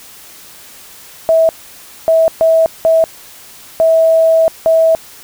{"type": "tone bursts at uneven times", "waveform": "sine", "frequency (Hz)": 650, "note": "E5", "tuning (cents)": -24, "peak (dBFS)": -6, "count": 6, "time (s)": [[1.29, 1.49], [2.08, 2.28], [2.41, 2.66], [2.85, 3.04], [3.8, 4.48], [4.66, 4.95]], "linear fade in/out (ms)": 0, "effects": ["white hiss -37 dBFS RMS until 5.23 s"]}